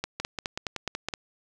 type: two click trains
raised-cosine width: 0.2 ms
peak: -12 / -14 dBFS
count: 6 / 6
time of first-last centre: 0.04-1.086 / 0.2-1.138 s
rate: 4.78 / 5.33 Hz
effects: none